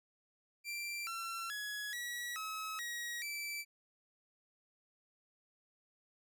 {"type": "tone with pitch steps", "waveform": "sawtooth", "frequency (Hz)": [2357, 1353, 1682, 1928, 1285, 1900, 2324], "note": ["D7", "E6", "G#6", "B6", "E6", "A#6", "D7"], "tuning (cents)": [6, 45, 22, -42, -45, 33, -19], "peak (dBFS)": -36, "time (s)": [0.64, 3.65], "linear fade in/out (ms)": 50, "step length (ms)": 430, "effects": []}